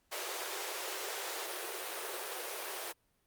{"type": "high-pass noise", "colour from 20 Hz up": "pink", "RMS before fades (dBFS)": -40, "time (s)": [0.11, 2.93], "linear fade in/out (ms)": 20, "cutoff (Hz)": 350, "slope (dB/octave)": 96, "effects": ["pink hiss -75 dBFS RMS until 3.26 s", "Opus 48 kbps"]}